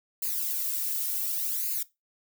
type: noise with flanger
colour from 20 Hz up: violet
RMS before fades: -30 dBFS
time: 0.22-1.83 s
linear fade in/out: 5 ms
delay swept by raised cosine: 0.43 to 2.33 ms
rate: 0.68 Hz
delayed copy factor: +0.95
effects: noise-tail reverb RT60 0.2 s tail -18 dB re dry